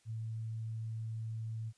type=tone; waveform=sine; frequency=111.7 Hz; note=A2; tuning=27 cents sharp; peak=-37 dBFS; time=0.05-1.73 s; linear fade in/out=50 ms; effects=white hiss -71 dBFS RMS until 1.77 s + resampled to 22050 Hz